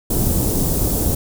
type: band-stop noise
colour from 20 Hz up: pink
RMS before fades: -18 dBFS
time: 0.1-1.15 s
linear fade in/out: 5 ms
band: 430 to 9700 Hz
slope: 12 dB/octave
effects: none